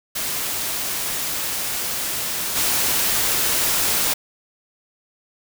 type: noise with level steps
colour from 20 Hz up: white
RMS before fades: -25 / -20 dBFS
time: 0.15-4.14 s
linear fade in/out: 10 ms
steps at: 2.55 s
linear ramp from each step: 20 ms
effects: none